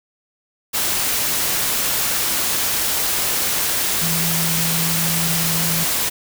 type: tone in noise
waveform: sine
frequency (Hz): 165.3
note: E3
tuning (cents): +5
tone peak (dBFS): -23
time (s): 4.01-5.85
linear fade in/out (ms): 20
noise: white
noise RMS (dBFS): -20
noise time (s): 0.73-6.1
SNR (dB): -6
effects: none